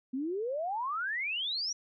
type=exponential sweep; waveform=sine; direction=up; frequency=248.5 to 5880 Hz; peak=-31 dBFS; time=0.13-1.73 s; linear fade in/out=10 ms; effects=none